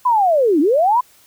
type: linear two-way sweep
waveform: sine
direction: down then up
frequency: 1024 to 273.6 to 1024 Hz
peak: -11 dBFS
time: 0.05-1.01 s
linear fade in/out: 10 ms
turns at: 0.6 s
effects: white hiss -51 dBFS RMS until 1.26 s